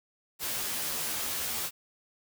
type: noise with comb filter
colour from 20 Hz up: white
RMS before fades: -33 dBFS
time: 0.39-1.71 s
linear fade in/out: 50 ms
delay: 13 ms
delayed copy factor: +0.85
effects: none